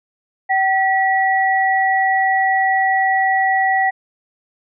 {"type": "tone pair together", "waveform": "sine", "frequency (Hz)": [767, 1938], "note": ["G5", "B6"], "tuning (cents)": [-38, -33], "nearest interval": "octave + major third", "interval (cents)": 1605, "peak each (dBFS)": [-15, -17], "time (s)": [0.49, 3.91], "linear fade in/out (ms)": 20, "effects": []}